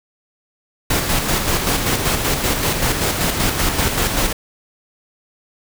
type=noise with tremolo; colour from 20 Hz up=pink; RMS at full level=-17 dBFS; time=0.9-4.33 s; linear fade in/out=5 ms; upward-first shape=square; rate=5.2 Hz; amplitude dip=40%; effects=none